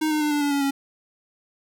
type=tone with pitch steps; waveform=square; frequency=311.1 / 305 / 299.1 / 293.3 / 287.6 / 282 / 276.5 Hz; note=D#4 / D#4 / D4 / D4 / D4 / C#4 / C#4; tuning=0 / -34 / +32 / -2 / -36 / +30 / -4 cents; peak=-21 dBFS; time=0.01-0.71 s; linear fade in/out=10 ms; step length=100 ms; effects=none